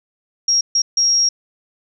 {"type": "tone bursts at uneven times", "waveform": "sine", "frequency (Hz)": 5600, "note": "F8", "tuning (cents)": 4, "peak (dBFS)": -12, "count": 3, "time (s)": [[0.48, 0.61], [0.75, 0.82], [0.97, 1.29]], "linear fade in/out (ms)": 5, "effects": []}